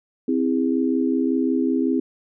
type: chord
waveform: sine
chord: C augmented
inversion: none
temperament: just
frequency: 261.6 / 327 / 408.8 Hz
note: C4 / E4 / G#4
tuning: 0 / -14 / -27 cents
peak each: -20 / -23 / -26 dBFS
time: 0.28-2 s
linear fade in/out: 5 ms
effects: none